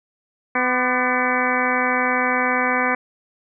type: harmonic tone with a mistuned harmonic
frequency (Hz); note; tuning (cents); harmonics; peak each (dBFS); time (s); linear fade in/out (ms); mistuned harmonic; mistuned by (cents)
251.8; B3; +34; 1 / 2 / 3 / 4 / 5 / 6 / 7 / 8 / 9; -26 / -26 / -26 / -26 / -26 / -26 / -26 / -26 / -26; 0.55-2.95; 5; 5; -77
effects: none